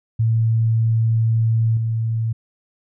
sine tone with level steps, 113 Hz, A2, 47 cents sharp, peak -14 / -18 dBFS, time 0.19-2.33 s, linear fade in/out 10 ms, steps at 1.77 s, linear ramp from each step 2 ms, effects none

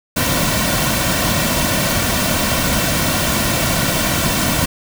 pink noise with comb filter, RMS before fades -17 dBFS, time 0.16-4.66 s, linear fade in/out 10 ms, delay 2.4 ms, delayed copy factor -0.6, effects none

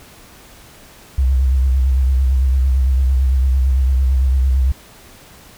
sine tone with vibrato, 65.41 Hz, C2, in tune, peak -11 dBFS, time 1.18-4.72 s, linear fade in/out 5 ms, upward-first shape sine, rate 8.9 Hz, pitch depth 63 cents each way, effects pink hiss -43 dBFS RMS until 5.57 s

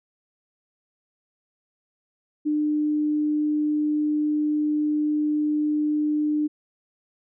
sine tone, 300.6 Hz, D4, 40 cents sharp, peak -20 dBFS, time 2.45-6.48 s, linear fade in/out 20 ms, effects none

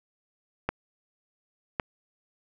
clicks, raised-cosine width 0.5 ms, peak -11 dBFS, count 2, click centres 0.69 / 1.798 s, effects none

